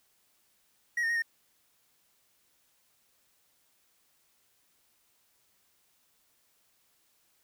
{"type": "tone with pitch steps", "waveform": "triangle", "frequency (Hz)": [1902, 1830, 1872, 1832], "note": ["A#6", "A#6", "A#6", "A#6"], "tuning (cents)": [34, -32, 7, -31], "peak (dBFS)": -25, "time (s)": [0.97, 1.222], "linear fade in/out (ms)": 5, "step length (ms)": 63, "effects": ["white hiss -70 dBFS RMS until 7.43 s"]}